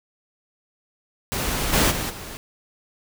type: noise with level steps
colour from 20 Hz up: pink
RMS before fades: -25 / -18 / -27 / -36 dBFS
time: 1.32-2.37 s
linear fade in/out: 0 ms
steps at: 1.72 / 1.9 / 2.09 s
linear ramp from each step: 20 ms
effects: none